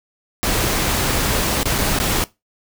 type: noise with dropouts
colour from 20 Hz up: pink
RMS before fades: -19 dBFS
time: 0.43-2.24 s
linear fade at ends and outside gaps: 0 ms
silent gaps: 1.631-1.656 / 1.781-1.785 / 1.988-2 s
effects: noise-tail reverb RT60 0.2 s tail -19 dB re dry